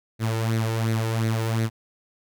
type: tone with flanger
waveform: sawtooth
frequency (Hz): 112.4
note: A2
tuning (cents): +37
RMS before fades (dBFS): -24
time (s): 0.19-1.7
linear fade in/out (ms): 50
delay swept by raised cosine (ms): 0.48 to 2.28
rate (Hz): 2.8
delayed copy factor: +0.6
effects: none